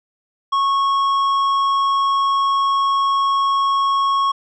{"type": "tone with tanh clipping", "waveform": "triangle", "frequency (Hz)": 1100, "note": "C#6", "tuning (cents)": -14, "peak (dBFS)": -16, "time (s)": [0.52, 4.32], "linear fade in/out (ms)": 10, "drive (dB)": 12, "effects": []}